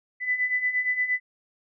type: beating tone pair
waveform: sine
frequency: 1992 / 2000.6 Hz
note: B6 / B6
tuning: +14 / +22 cents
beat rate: 8.6 Hz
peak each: -29 / -24 dBFS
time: 0.2-1.2 s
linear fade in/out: 50 ms
effects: none